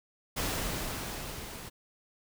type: noise with level ramp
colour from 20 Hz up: pink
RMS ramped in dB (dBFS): -31 to -44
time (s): 0.36-1.7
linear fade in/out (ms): 20
effects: none